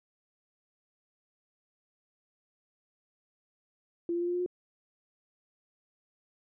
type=tone with pitch steps; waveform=sine; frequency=342 / 345.4 / 348.8 / 352.2 / 355.7 / 359.2 Hz; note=F4 / F4 / F4 / F4 / F4 / F4; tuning=-36 / -19 / -2 / +15 / +32 / +49 cents; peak=-28 dBFS; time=4.09-4.462 s; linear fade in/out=2 ms; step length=62 ms; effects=none